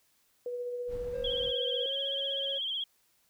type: tone with tremolo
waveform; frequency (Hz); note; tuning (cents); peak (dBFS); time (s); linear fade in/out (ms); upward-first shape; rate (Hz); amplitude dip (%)
sine; 488.6; B4; -19; -32; 0.46-1.86; 2; sine; 15; 30
type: noise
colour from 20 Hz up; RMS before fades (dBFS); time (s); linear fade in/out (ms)
brown; -44; 0.87-1.53; 50
type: tone with pitch glide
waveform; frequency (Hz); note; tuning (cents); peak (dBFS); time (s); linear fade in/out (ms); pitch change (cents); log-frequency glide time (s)
triangle; 533 to 550.2; C5 to C#5; +32 to -13; -35; 1.13-2.59; 20; +55; 1.76-1.98
type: tone with vibrato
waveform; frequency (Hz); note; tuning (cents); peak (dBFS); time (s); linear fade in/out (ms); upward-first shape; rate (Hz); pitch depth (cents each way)
sine; 3220; G7; +46; -31; 1.24-2.84; 5; sine; 16; 71
effects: white hiss -70 dBFS RMS until 3.29 s